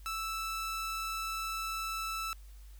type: tone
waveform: sawtooth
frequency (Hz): 1318.5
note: E6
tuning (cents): 0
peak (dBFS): -31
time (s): 0.06-2.33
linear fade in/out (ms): 0
effects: added 50 Hz sine -48 dBFS peak until 2.79 s + white hiss -64 dBFS RMS until 2.79 s